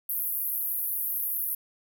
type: band-pass noise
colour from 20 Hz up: white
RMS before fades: -30 dBFS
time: 0.09-1.55 s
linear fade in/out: 5 ms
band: 11000 to 16000 Hz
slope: 96 dB/octave
effects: none